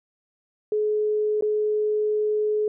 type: tone with dropouts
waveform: sine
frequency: 424.6 Hz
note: G#4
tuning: 38 cents sharp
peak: -20 dBFS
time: 0.72-2.68 s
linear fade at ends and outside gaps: 2 ms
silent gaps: 1.41-1.423 s
effects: none